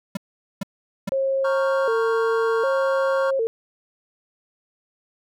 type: tone bursts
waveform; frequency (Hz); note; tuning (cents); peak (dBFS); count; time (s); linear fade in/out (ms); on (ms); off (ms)
square; 196; G3; 0; -24; 3; 0.15-1.093; 5; 21; 440
type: tone with vibrato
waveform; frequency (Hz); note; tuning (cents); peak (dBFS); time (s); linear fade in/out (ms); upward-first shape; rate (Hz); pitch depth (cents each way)
sine; 493.9; B4; 0; -19; 1.12-3.47; 0; square; 0.66; 150
type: chord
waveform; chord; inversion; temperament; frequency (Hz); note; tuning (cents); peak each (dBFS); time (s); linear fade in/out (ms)
triangle; G half-diminished seventh; first; equal; 932.3 / 1108.7 / 1396.9 / 1568; Bb5 / Db6 / F6 / G6; 0 / 0 / 0 / 0; -30 / -26 / -28 / -32; 1.44-3.31; 10
effects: none